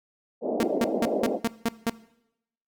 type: band-pass noise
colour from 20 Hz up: white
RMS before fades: -27 dBFS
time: 0.41-1.4 s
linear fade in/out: 50 ms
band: 210 to 680 Hz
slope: 48 dB/octave
type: tone bursts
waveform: sawtooth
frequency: 230 Hz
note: A#3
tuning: 23 cents flat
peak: -18 dBFS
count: 7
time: 0.6-1.897 s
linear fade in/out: 0 ms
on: 31 ms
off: 180 ms
effects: noise-tail reverb RT60 0.8 s tail -19 dB re dry